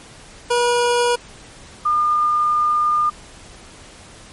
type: tone pair in turn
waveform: 25% pulse / sine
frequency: 482.1 / 1209.6 Hz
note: B4 / D#6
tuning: -42 / -49 cents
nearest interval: octave + major third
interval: 1593 cents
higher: second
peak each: -11 / -14 dBFS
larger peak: first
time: 0.5-1.16 / 1.85-3.1 s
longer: second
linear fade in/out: 10 ms
effects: pink hiss -42 dBFS RMS until 4.32 s + MP3 48 kbps